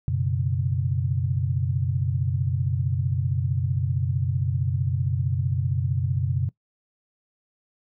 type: chord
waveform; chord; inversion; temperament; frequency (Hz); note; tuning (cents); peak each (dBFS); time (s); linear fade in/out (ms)
sine; F# suspended fourth; none; just; 92.5 / 123.33 / 138.75; F#2 / B2 / C#3; 0 / -2 / +2; -26; 0.08-6.49; 0
effects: noise-tail reverb RT60 0.1 s tail -19 dB re dry